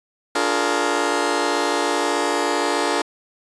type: chord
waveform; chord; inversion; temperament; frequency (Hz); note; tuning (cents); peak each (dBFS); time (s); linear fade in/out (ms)
15% pulse; Bb dominant seventh; first; just; 291.4 / 349.6 / 419.5 / 466.2; D4 / F4 / Ab4 / Bb4; -13 / +2 / +17 / 0; -18; 0.35-3.02; 5
effects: resampled to 22050 Hz